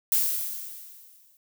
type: noise with exponential decay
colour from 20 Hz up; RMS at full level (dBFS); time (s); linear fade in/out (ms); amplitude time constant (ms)
violet; -21; 0.12-1.37; 1; 270
effects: none